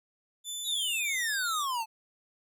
20% pulse tone with pitch glide, 3513 to 3694 Hz, A7 to A#7, -3 to -16 cents, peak -29 dBFS, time 0.44-1.66 s, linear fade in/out 50 ms, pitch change +87 cents, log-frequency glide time 0.68-1.39 s
square exponential sweep, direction down, 3963 to 860 Hz, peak -30 dBFS, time 0.64-1.86 s, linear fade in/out 50 ms
effects none

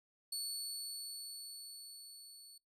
25% pulse tone with level ramp, 4435 Hz, C#8, in tune, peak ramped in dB -33 to -50 dBFS, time 0.32-2.58 s, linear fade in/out 5 ms, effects noise-tail reverb RT60 0.2 s tail -26 dB re dry

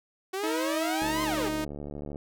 sawtooth exponential two-way sweep, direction up then down, 370 to 1057 to 370 Hz, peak -26 dBFS, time 0.33-1.49 s, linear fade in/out 10 ms, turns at 1.23 s
sawtooth tone with pitch glide, 319.4 to 310.5 Hz, D#4 to D#4, +45 to -3 cents, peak -25 dBFS, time 0.43-1.65 s, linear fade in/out 10 ms, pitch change -48 cents, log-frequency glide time 0.86-1.38 s
click train, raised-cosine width 2 ms, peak -25 dBFS, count 84, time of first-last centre 1.02-2.159 s, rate 72.9 Hz
effects none

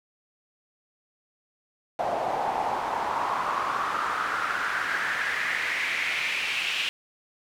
pink noise with band-pass filter sweep, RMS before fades -28 dBFS, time 1.99-6.89 s, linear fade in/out 0 ms, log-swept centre 690 to 2800 Hz, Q 4.1, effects none

